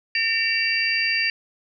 sine tone cluster, 1823 / 2310 / 2742 / 4681 Hz, A#6 / D7 / F7 / D8, -39 / -29 / -32 / -7 cents, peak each -25 dBFS, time 0.15-1.3 s, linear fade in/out 2 ms, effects none

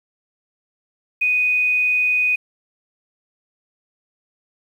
sine tone, 2489 Hz, D#7, in tune, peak -15 dBFS, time 1.21-2.36 s, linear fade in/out 10 ms, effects 8-bit

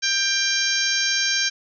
harmonic tone, 792 Hz, G5, 18 cents sharp, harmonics 2 / 3 / 4 / 5 / 6 / 7 / 8, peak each -25 / -28 / -29 / -28 / -28 / -25 / -27 dBFS, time 0.02-1.5 s, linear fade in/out 20 ms, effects none

